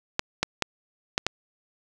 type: clicks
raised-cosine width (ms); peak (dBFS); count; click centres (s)
0.2; -5; 5; 0.194 / 0.43 / 0.623 / 1.179 / 1.266
effects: none